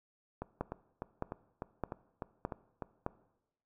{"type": "two click trains", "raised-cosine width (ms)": 1, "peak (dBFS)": [-20, -24], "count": [5, 9], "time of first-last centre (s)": [[0.61, 3.064], [0.42, 2.822]], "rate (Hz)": [1.63, 3.33], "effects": ["noise-tail reverb RT60 0.9 s tail -19 dB re dry"]}